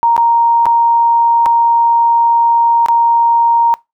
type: tone with dropouts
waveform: sine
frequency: 932.3 Hz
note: A#5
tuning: in tune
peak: -7 dBFS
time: 0.03-3.74 s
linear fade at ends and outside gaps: 0 ms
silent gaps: 0.165-0.178 / 0.656-0.665 / 1.459-1.463 / 2.861-2.885 s
effects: noise-tail reverb RT60 0.2 s tail -23 dB re dry